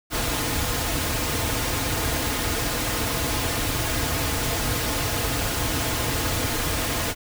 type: noise with comb filter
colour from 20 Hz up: pink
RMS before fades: -25 dBFS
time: 0.1-7.15 s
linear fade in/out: 50 ms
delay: 5.2 ms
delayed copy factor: -0.6
effects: none